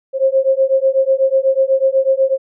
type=beating tone pair; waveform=sine; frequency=530 / 538.1 Hz; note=C5 / C5; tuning=+22 / +48 cents; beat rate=8.1 Hz; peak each=-14 dBFS; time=0.13-2.38 s; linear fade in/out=50 ms; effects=none